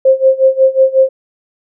sine tone with tremolo, 529 Hz, C5, 19 cents sharp, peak -3 dBFS, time 0.05-1.09 s, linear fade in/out 5 ms, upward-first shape sine, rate 5.5 Hz, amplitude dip 90%, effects none

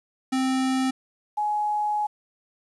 square / sine tone pair in turn, 261.6 / 839.7 Hz, C4 / G#5, 0 / +19 cents, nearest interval octave + minor sixth, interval 2019 cents, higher second, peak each -22 / -22 dBFS, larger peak neither, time 0.32-0.91 / 1.37-2.07 s, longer second, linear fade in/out 10 ms, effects resampled to 24000 Hz + 9-bit

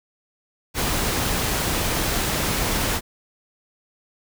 pink noise, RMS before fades -23 dBFS, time 0.74-3.01 s, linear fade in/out 50 ms, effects none

